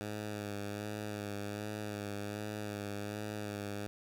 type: tone with vibrato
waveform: 10% pulse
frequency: 103.83 Hz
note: G#2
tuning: in tune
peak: -30 dBFS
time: 0.01-3.87 s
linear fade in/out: 0 ms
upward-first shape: sine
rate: 1.3 Hz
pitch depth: 35 cents each way
effects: none